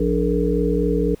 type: harmonic tone with a mistuned harmonic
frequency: 58.27 Hz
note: A#1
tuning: in tune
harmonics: 1 / 3 / 5 / 7 / 8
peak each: -23 / -23 / -23 / -23 / -23 dBFS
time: 0-1.15 s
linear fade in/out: 5 ms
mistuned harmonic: 7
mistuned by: +60 cents
effects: pink hiss -52 dBFS RMS until 1.2 s